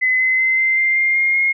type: tone with pitch steps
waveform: sine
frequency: 2028 / 2044 / 2061 / 2078 / 2095 / 2112 / 2129 / 2146 Hz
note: B6 / C7 / C7 / C7 / C7 / C7 / C7 / C7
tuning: +45 / -41 / -27 / -12 / +2 / +16 / +30 / +43 cents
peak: -13 dBFS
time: 0.01-1.53 s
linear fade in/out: 20 ms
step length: 190 ms
effects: none